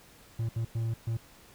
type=tone bursts at uneven times; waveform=triangle; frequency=114 Hz; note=A#2; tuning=38 cents flat; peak=-26 dBFS; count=4; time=0.39-0.49 / 0.56-0.65 / 0.75-0.94 / 1.07-1.17 s; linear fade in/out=5 ms; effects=pink hiss -56 dBFS RMS until 1.54 s